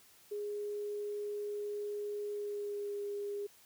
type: tone with pitch glide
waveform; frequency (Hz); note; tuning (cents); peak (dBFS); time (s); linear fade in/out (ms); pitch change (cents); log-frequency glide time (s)
sine; 413.9 to 407.5; G#4 to G#4; -6 to -33; -36; 0.31-3.47; 10; -27; 2.3-2.96
effects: white hiss -62 dBFS RMS until 3.65 s